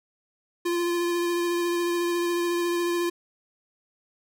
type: tone with vibrato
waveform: square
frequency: 346.4 Hz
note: F4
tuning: 14 cents flat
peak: -24 dBFS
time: 0.65-3.1 s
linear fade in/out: 10 ms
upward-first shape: triangle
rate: 14 Hz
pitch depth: 18 cents each way
effects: none